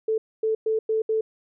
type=tone bursts at uneven times; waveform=sine; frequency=440 Hz; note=A4; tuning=in tune; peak=-20 dBFS; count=5; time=0.08-0.18 / 0.43-0.55 / 0.66-0.79 / 0.89-1.02 / 1.09-1.21 s; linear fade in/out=5 ms; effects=none